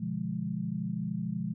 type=chord; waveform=sine; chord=B diminished seventh; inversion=none; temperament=equal; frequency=123.47 / 146.83 / 174.61 / 207.7 Hz; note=B2 / D3 / F3 / Ab3; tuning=0 / 0 / 0 / 0 cents; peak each=-39 / -40 / -34 / -35 dBFS; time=0-1.54 s; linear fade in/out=10 ms; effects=none